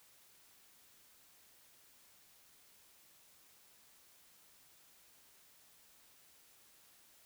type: silence
effects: white hiss -65 dBFS RMS until 7.25 s